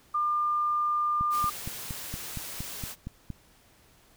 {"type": "tone", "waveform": "sine", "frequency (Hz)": 1200, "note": "D6", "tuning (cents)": 37, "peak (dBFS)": -24, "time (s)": [0.14, 1.5], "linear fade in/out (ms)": 10}
{"type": "click train", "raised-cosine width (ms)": 5, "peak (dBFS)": -23, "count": 10, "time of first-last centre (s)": [1.21, 3.303], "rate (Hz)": 4.3}
{"type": "noise", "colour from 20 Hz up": "white", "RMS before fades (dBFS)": -39, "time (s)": [1.3, 2.96], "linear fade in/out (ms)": 50}
{"effects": ["pink hiss -60 dBFS RMS until 4.16 s"]}